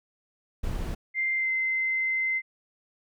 brown noise, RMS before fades -30 dBFS, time 0.63-0.95 s, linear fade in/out 10 ms
sine tone with pitch glide, 2093 to 2069 Hz, C7 to C7, 0 to -20 cents, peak -24 dBFS, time 1.14-2.42 s, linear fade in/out 50 ms, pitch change -20 cents, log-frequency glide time 1.35-1.5 s
effects none

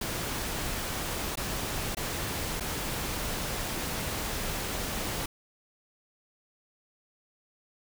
pink noise with dropouts, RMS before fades -33 dBFS, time 0.01-5.26 s, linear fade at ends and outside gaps 5 ms, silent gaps 1.356-1.372 / 1.949-1.969 / 2.599-2.606 s, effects none

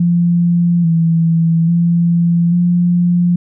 sine tone with pitch steps, 172.7 / 165.1 / 170.7 / 175.3 Hz, F3 / E3 / F3 / F3, -19 / +3 / -39 / +7 cents, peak -9 dBFS, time 0-3.36 s, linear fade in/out 5 ms, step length 840 ms, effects none

